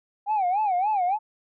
sine tone with vibrato, 784 Hz, G5, in tune, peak -19 dBFS, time 0.26-1.19 s, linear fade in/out 50 ms, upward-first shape sine, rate 3.5 Hz, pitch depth 180 cents each way, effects tanh soft clip ceiling -18 dBFS

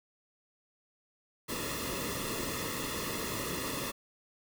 pink noise with comb filter, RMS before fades -36 dBFS, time 1.48-3.92 s, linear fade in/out 20 ms, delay 1.3 ms, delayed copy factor -0.75, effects none

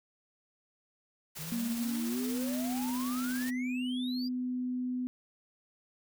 white noise with tremolo, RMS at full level -41 dBFS, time 1.35-3.51 s, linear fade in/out 20 ms, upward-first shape triangle, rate 17 Hz, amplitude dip 30%
triangle exponential sweep, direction up, 146.83 to 4915 Hz, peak -39 dBFS, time 1.38-4.29 s, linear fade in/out 20 ms
sine tone with pitch glide, 234.1 to 250.9 Hz, A#3 to B3, +8 to +28 cents, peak -31 dBFS, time 1.52-5.07 s, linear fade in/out 0 ms, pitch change +120 cents, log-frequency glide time 2.09-2.18 s
effects none

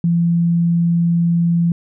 sine tone, 170 Hz, F3, 46 cents flat, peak -12 dBFS, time 0.04-1.72 s, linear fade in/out 2 ms, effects none

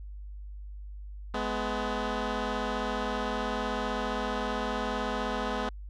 10% pulse tone pair together, 211.5 / 250.7 Hz, G#3 / B3, +32 / +26 cents, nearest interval minor third, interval 294 cents, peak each -24 dBFS, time 1.34-5.69 s, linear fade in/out 2 ms, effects added 50 Hz sine -39 dBFS peak until 5.89 s + low-pass 4000 Hz 12 dB/octave

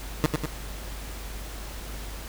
20% pulse tone with echo, 152.8 Hz, D#3, 31 cents flat, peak -13 dBFS, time 0.24-0.26 s, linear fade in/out 0 ms, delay 98 ms, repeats 2, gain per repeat -4 dB, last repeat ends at 0.456 s, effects added 50 Hz sine -36 dBFS peak until 2.28 s + pink hiss -41 dBFS RMS until 2.28 s

